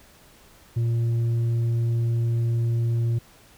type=tone with tanh clipping; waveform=sine; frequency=116.54 Hz; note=A#2; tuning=in tune; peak=-21 dBFS; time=0.76-3.19 s; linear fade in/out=10 ms; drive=4 dB; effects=pink hiss -53 dBFS RMS until 3.57 s